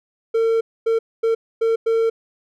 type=tone bursts at uneven times; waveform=triangle; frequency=453.5 Hz; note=A#4; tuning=48 cents flat; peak=-13 dBFS; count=5; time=0.34-0.61 / 0.86-0.99 / 1.23-1.35 / 1.61-1.76 / 1.86-2.1 s; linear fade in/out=10 ms; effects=none